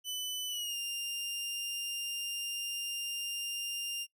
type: tone with pitch glide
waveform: sawtooth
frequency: 3000 to 2799 Hz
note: F#7 to F7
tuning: +23 to +3 cents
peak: -32 dBFS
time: 0.04-4.07 s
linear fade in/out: 50 ms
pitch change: -120 cents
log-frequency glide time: 0.48-0.77 s
effects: noise-tail reverb RT60 0.1 s tail -22 dB re dry